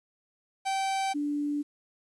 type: tone pair in turn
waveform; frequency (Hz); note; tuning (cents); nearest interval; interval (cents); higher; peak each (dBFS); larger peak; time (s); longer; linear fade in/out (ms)
45% pulse / sine; 775 / 291.9; G5 / D4; -20 / -10; octave + perfect fourth; 1690; first; -27; neither; 0.65-1.14 / 1.14-1.63; neither; 20
effects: resampled to 24000 Hz + 10-bit